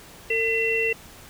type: tone cluster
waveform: sine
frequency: 451.8 / 2012 / 2714 Hz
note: A4 / B6 / E7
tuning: +46 / +32 / +50 cents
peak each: -25 / -28 / -23 dBFS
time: 0.3-0.93 s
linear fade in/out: 5 ms
effects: pink hiss -46 dBFS RMS until 1.29 s